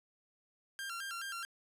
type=tone with vibrato; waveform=sawtooth; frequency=1480 Hz; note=F#6; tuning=in tune; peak=-36 dBFS; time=0.79-1.45 s; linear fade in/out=0 ms; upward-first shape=square; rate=4.7 Hz; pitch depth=130 cents each way; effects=resampled to 32000 Hz + 12-bit